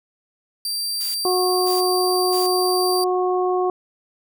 sawtooth tone, 4699 Hz, D8, in tune, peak -20 dBFS, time 0.65-3.04 s, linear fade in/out 2 ms
blue noise bursts, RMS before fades -32 dBFS, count 3, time 1-2.47 s, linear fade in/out 10 ms, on 150 ms, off 510 ms
harmonic tone, 365.2 Hz, F#4, 23 cents flat, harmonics 1 / 2 / 3, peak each -19 / -23 / -27 dBFS, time 1.25-3.7 s, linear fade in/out 2 ms
effects none

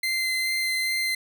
30% pulse tone with vibrato, 2072 Hz, C7, 17 cents flat, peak -21 dBFS, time 0.03-1.15 s, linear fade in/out 5 ms, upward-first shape sine, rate 2.4 Hz, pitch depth 9 cents each way, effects none

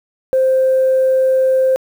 sine tone, 523.3 Hz, C5, in tune, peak -9 dBFS, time 0.33-1.76 s, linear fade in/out 0 ms, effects tanh soft clip ceiling -6 dBFS + 7-bit

